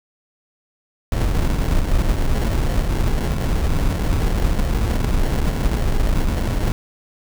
brown noise with sample-and-hold, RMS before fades -18 dBFS, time 1.12-6.72 s, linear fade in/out 2 ms, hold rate 1225 Hz, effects none

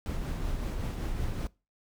brown noise with tremolo, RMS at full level -31 dBFS, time 0.06-1.47 s, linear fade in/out 0 ms, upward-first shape triangle, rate 5.3 Hz, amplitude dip 35%, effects noise-tail reverb RT60 0.3 s tail -23 dB re dry

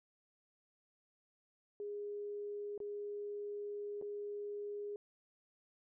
sine tone with dropouts, 411.4 Hz, G#4, 16 cents flat, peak -40 dBFS, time 1.8-4.96 s, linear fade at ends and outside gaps 1 ms, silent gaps 2.778-2.802 / 4.014-4.023 s, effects none

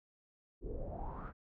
brown noise with low-pass filter sweep, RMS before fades -42 dBFS, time 0.61-1.33 s, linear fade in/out 50 ms, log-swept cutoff 360 to 1500 Hz, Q 6.3, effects none

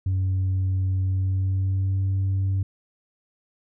sine tone with pitch glide, 94.2 to 96.29 Hz, F#2 to G2, +32 to -30 cents, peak -18 dBFS, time 0.06-2.63 s, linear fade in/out 5 ms, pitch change +38 cents, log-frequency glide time 1.02-2.04 s, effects tanh soft clip ceiling -19 dBFS

